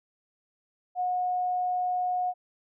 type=tone; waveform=sine; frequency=726 Hz; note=F#5; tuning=33 cents flat; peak=-25 dBFS; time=0.95-2.34 s; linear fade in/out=50 ms; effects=none